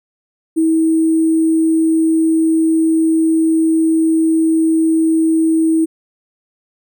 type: tone with sample-and-hold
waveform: sine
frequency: 321.9 Hz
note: E4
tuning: 41 cents flat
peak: -10 dBFS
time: 0.56-5.86 s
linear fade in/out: 20 ms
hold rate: 8820 Hz
effects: none